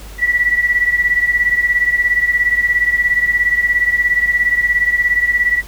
sine beating tone pair, 1947 / 1964 Hz, B6 / B6, -25 / -10 cents, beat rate 17 Hz, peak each -13 / -17 dBFS, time 0.18-5.63 s, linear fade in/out 50 ms, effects added 50 Hz sine -32 dBFS peak until 5.67 s + pink hiss -38 dBFS RMS until 5.67 s

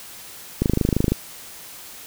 click train, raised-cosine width 3 ms, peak -5 dBFS, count 14, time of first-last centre 0.62-1.12 s, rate 26 Hz, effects white hiss -40 dBFS RMS until 2.06 s

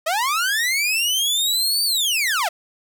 sawtooth linear two-way sweep, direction up then down, 605 to 4642 to 605 Hz, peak -15 dBFS, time 0.06-2.49 s, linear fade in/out 10 ms, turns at 1.84 s, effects none

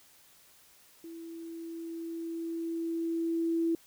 sine tone with level ramp, 331.6 Hz, E4, 10 cents sharp, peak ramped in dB -42 to -25 dBFS, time 1.04-3.75 s, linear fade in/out 2 ms, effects white hiss -60 dBFS RMS until 3.86 s

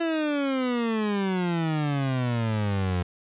30% pulse exponential sweep, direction down, 337.7 to 87.31 Hz, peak -21 dBFS, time 0-3.03 s, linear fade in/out 10 ms, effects resampled to 8000 Hz + 10-bit

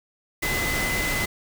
sine tone in noise, 2027 Hz, B6, 45 cents sharp, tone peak -26 dBFS, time 0.42-1.26 s, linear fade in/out 10 ms, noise pink, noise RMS -27 dBFS, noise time 0.42-1.26 s, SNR -2 dB, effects none

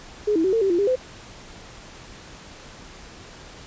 sine tone with pitch steps, 418.9 / 324.6 / 378.7 / 452.4 / 389.2 / 345.6 / 402.6 / 511 Hz, G#4 / E4 / F#4 / A4 / G4 / F4 / G4 / C5, +15 / -27 / +40 / +48 / -12 / -18 / +46 / -41 cents, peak -17 dBFS, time 0.27-0.958 s, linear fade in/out 10 ms, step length 86 ms, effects pink hiss -43 dBFS RMS until 3.66 s + resampled to 16000 Hz

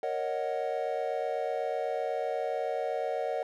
triangle chord, D# minor seventh, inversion second, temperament equal, 466.2 / 554.4 / 622.3 / 740 Hz, A#4 / C#5 / D#5 / F#5, 0 / 0 / 0 / 0 cents, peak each -33 dBFS, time 0.03-3.43 s, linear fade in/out 2 ms, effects none

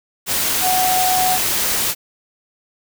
sine tone in noise, 740 Hz, F#5, in tune, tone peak -16 dBFS, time 0.61-1.39 s, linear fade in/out 50 ms, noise white, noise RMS -19 dBFS, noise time 0.26-1.95 s, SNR 0 dB, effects none

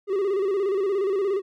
triangle tone with vibrato, 392 Hz, G4, in tune, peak -19 dBFS, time 0.07-1.42 s, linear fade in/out 50 ms, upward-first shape square, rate 17 Hz, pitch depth 68 cents each way, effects none

